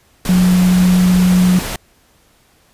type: tone in noise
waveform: sine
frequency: 181.8 Hz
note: F#3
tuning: 30 cents flat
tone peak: -8 dBFS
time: 0.29-1.59 s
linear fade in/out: 2 ms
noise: pink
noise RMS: -23 dBFS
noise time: 0.25-1.76 s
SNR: +12 dB
effects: pink hiss -53 dBFS RMS until 2.73 s + resampled to 32000 Hz